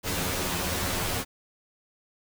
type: noise with comb filter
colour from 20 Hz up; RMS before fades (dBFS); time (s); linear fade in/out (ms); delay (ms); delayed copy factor
pink; -29; 0.03-1.25; 50; 11; +0.95
effects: none